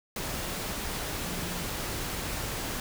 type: tone in noise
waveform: sine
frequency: 177.6 Hz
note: F3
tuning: 29 cents sharp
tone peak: -39 dBFS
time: 1.24-1.62 s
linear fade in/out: 2 ms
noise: pink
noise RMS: -34 dBFS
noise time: 0.16-2.8 s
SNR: -8 dB
effects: none